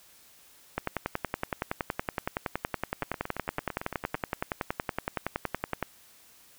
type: two click trains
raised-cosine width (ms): 0.5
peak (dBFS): -13 / -19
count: 55 / 11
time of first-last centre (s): 0.78-5.827 / 3.03-4.151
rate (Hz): 10.7 / 8.92
effects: white hiss -57 dBFS RMS until 6.58 s